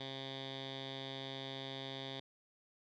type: tone with low-pass filter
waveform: 10% pulse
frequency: 134.5 Hz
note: C3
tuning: 48 cents sharp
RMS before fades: -45 dBFS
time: 0-2.2 s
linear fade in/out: 5 ms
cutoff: 3700 Hz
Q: 8.7
effects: none